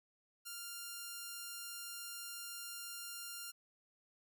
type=tone; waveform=5% pulse; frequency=1396.9 Hz; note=F6; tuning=in tune; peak=-33 dBFS; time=0.45-3.52 s; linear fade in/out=20 ms; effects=none